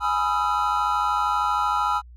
triangle tone cluster, 834 / 988 / 1263 / 1356 Hz, G#5 / B5 / D#6 / E6, +7 / 0 / +26 / +49 cents, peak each -24 dBFS, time 0-2.02 s, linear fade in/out 50 ms, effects added 60 Hz sine -42 dBFS peak until 2.16 s

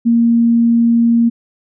sine tone, 233.1 Hz, A#3, in tune, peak -8 dBFS, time 0.05-1.3 s, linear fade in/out 20 ms, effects none

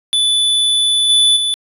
square tone with level steps, 3482 Hz, A7, 19 cents flat, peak -12 / -9 / -15 dBFS, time 0.13-1.54 s, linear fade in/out 0 ms, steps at 1.09 / 1.36 s, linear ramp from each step 10 ms, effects resampled to 32000 Hz

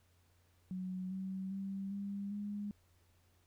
sine tone with pitch steps, 185 / 189.87 / 194.87 / 200 / 205.3 Hz, F#3 / F#3 / G3 / G3 / G#3, 0 / +45 / -10 / +35 / -20 cents, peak -38 dBFS, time 0.71-2.71 s, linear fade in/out 0 ms, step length 400 ms, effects added 88 Hz sine -69 dBFS peak until 3.46 s + pink hiss -74 dBFS RMS until 3.46 s

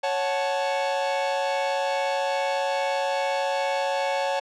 45% pulse chord, F# minor, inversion second, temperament equal with one note detuned, 554.4 / 740 / 873.4 Hz, C#5 / F#5 / A5, 0 / 0 / -13 cents, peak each -26 / -30 / -28 dBFS, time 0.03-4.4 s, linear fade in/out 10 ms, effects low-pass 5000 Hz 12 dB/octave

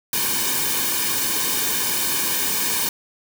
white noise with comb filter, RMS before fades -22 dBFS, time 0.13-2.89 s, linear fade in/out 2 ms, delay 1.5 ms, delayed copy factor -0.9, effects none

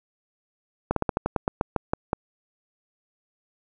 slowing click train, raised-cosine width 1 ms, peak -8 dBFS, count 12, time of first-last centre 0.91-2.131 s, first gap 53 ms, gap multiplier 1.14, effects none

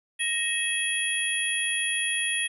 sine tone cluster, 1871 / 2584 / 3298 / 10310 Hz, A#6 / E7 / G#7 / E9, +6 / -35 / -13 / -40 cents, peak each -30 dBFS, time 0.19-2.48 s, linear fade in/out 20 ms, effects none

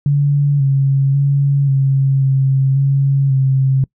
sine tone with pitch steps, 143.1 / 136.9 / 140.2 / 135.9 / 134.6 / 137.8 / 133.7 Hz, D3 / C#3 / C#3 / C#3 / C3 / C#3 / C3, -45 / -21 / +20 / -34 / +49 / -10 / +38 cents, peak -10 dBFS, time 0.06-3.84 s, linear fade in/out 2 ms, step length 540 ms, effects noise-tail reverb RT60 0.1 s tail -25 dB re dry

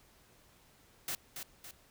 white noise with echo, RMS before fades -37 dBFS, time 1.08-1.15 s, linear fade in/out 2 ms, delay 280 ms, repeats 2, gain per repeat -6 dB, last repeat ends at 1.71 s, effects pink hiss -64 dBFS RMS until 1.9 s

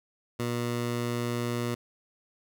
15% pulse tone, 120 Hz, B2, 49 cents flat, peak -22 dBFS, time 0.39-1.75 s, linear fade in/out 10 ms, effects none

